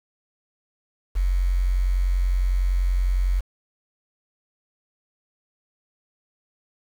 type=tone with quantisation; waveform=sine; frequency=45.37 Hz; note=F#1; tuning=33 cents flat; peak=-18 dBFS; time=1.15-3.41 s; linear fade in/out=20 ms; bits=7; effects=none